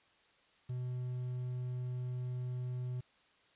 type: tone with quantisation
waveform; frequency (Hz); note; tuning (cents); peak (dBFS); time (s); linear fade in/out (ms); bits
triangle; 125.1; B2; +23; -34; 0.69-3.01; 10; 10
effects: white hiss -68 dBFS RMS until 3.55 s + resampled to 8000 Hz